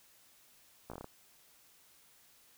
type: slowing click train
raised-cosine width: 1 ms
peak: -30 dBFS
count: 7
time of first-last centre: 0.9-1.044 s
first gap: 16 ms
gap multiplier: 1.16
effects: white hiss -64 dBFS RMS until 2.57 s